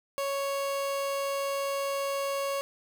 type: tone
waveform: 30% pulse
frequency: 554.4 Hz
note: C#5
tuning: in tune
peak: -26 dBFS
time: 0.18-2.61 s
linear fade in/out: 0 ms
effects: none